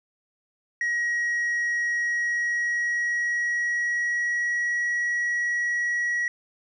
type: tone with pitch glide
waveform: sine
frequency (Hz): 1900 to 1917.6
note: A#6 to A#6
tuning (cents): +33 to +48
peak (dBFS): -20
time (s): 0.81-6.28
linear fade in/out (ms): 2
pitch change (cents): +15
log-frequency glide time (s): 2-4.87
effects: tanh soft clip ceiling -22 dBFS